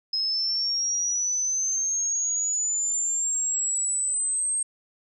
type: linear sweep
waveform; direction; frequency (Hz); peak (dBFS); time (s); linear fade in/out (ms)
sine; up; 5110 to 8440; -23; 0.13-4.63; 5
effects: none